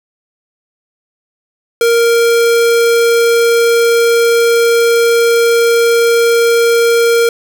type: tone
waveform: square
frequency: 466.2 Hz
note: A#4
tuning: in tune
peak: -8 dBFS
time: 1.81-7.29 s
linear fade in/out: 2 ms
effects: none

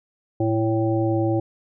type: harmonic tone with a mistuned harmonic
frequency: 111.2 Hz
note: A2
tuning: 19 cents sharp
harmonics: 1 / 3 / 5 / 7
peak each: -23 / -21 / -27 / -30 dBFS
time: 0.4-1.4 s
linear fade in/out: 5 ms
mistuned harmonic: 1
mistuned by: +23 cents
effects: none

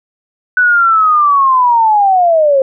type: linear sweep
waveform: sine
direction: down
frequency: 1498 to 523.3 Hz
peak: -6 dBFS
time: 0.57-2.62 s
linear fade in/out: 2 ms
effects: none

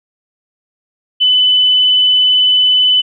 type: tone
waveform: sine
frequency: 3006 Hz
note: F#7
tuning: 27 cents sharp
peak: -7 dBFS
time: 1.2-3.02 s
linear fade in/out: 20 ms
effects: none

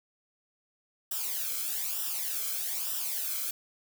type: noise with flanger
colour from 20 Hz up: blue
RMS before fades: -33 dBFS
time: 1.11-3.51 s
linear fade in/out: 5 ms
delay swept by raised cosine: 0.45 to 1.1 ms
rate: 1.1 Hz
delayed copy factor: -0.75
effects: none

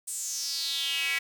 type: tone with high-pass filter sweep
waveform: square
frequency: 150.9 Hz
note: D3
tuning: 47 cents sharp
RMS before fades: -31 dBFS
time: 0.07-1.19 s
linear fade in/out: 10 ms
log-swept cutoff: 8600 to 2100 Hz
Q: 5.2
effects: none

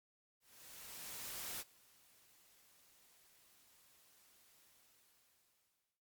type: noise with ADSR envelope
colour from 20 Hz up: white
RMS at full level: -44 dBFS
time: 0.4-6.02 s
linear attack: 1200 ms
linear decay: 36 ms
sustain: -24 dB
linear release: 1400 ms
effects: noise-tail reverb RT60 0.2 s tail -20 dB re dry + MP3 96 kbps

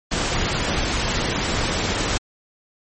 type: noise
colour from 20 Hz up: pink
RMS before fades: -22 dBFS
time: 0.11-2.18 s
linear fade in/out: 10 ms
effects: MP3 32 kbps

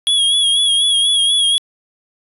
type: tone with vibrato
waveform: square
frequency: 3322 Hz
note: G#7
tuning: in tune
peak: -12 dBFS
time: 0.07-1.58 s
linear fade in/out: 0 ms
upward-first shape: sine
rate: 4.1 Hz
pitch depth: 47 cents each way
effects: resampled to 32000 Hz

